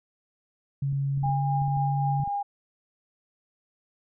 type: tone with pitch glide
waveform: sine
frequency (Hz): 138.59 to 140.85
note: C#3 to C#3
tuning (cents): 0 to +28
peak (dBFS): -24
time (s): 0.82-2.24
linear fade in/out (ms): 5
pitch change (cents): +28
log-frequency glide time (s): 1.27-1.45
type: clicks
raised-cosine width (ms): 5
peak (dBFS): -29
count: 10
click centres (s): 0.927 / 1.176 / 1.228 / 1.26 / 1.292 / 1.619 / 1.68 / 1.771 / 2.2 / 2.276
type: tone with tremolo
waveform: sine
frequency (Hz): 810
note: G#5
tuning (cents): -43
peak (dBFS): -25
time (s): 1.23-2.43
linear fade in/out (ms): 10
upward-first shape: triangle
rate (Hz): 3.8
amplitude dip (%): 40
effects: none